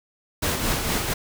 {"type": "noise with tremolo", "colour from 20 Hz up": "pink", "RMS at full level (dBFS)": -23, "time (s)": [0.42, 1.14], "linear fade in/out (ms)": 10, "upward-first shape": "sine", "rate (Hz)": 4.4, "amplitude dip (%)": 40, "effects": []}